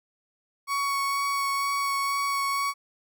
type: tone with vibrato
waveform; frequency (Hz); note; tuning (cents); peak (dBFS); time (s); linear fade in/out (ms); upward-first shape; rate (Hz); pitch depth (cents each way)
35% pulse; 1116; C#6; +11; -23; 0.67-2.74; 50; sine; 2.1; 10
effects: none